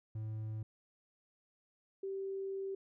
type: tone pair in turn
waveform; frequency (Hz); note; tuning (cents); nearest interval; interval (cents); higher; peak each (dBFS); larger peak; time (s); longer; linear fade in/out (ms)
triangle / sine; 109 / 388.4; A2 / G4; -16 / -16; octave + minor seventh; 2200; second; -36 / -37; first; 0.15-0.63 / 2.03-2.75; second; 5
effects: none